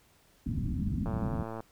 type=low-pass noise; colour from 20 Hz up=white; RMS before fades=-32 dBFS; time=0.46-1.43 s; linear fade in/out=5 ms; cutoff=250 Hz; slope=48 dB/octave
type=click train; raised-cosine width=1 ms; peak=-25 dBFS; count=62; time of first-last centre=1.06-1.605 s; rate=112 Hz
effects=pink hiss -64 dBFS RMS until 1.71 s